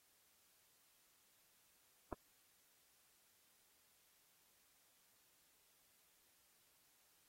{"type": "clicks", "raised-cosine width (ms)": 1, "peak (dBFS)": -30, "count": 2, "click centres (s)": [2.126, 2.129], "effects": ["white hiss -74 dBFS RMS until 7.28 s", "AAC 48 kbps"]}